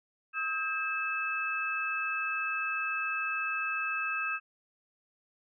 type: tone cluster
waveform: sine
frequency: 1279 / 1599 / 2613 Hz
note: D#6 / G6 / E7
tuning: +47 / +34 / -16 cents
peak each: -35 / -35 / -33 dBFS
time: 0.33-4.4 s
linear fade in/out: 50 ms
effects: none